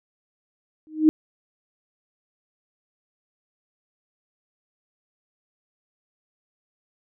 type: tone with exponential growth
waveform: sine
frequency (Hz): 311.1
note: D#4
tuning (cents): 0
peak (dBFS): -8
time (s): 0.87-1.09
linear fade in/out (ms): 0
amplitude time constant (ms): 46
effects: none